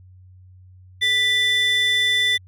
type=tone pair together; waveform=triangle; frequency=1975.5 / 3520 Hz; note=B6 / A7; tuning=0 / 0 cents; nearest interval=minor seventh; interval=1000 cents; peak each=-16 dBFS; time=1.01-2.38 s; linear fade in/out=20 ms; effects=tanh soft clip ceiling -12 dBFS + added 92 Hz sine -44 dBFS peak until 2.47 s